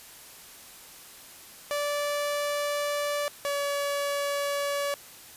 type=tone pair in turn; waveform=sawtooth; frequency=582 / 569 Hz; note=D5 / C#5; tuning=-16 / +45 cents; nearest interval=unison; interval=39 cents; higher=first; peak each=-23 dBFS; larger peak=neither; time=1.71-3.28 / 3.45-4.94 s; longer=first; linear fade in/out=0 ms; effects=white hiss -48 dBFS RMS until 5.36 s + resampled to 32000 Hz